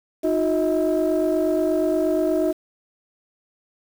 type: tone cluster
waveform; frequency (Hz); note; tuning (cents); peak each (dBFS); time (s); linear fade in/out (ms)
sine; 311.7 / 360.1 / 636; D#4 / F#4 / D#5; +3 / -47 / +38; -21; 0.23-2.53; 20
effects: tanh soft clip ceiling -13 dBFS + 7-bit